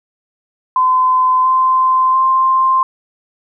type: tone with pitch steps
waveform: sine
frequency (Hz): 1024 / 1036.5 / 1049.1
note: C6 / C6 / C6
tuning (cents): -38 / -17 / +4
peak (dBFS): -9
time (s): 0.76-2.83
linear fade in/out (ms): 2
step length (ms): 690
effects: none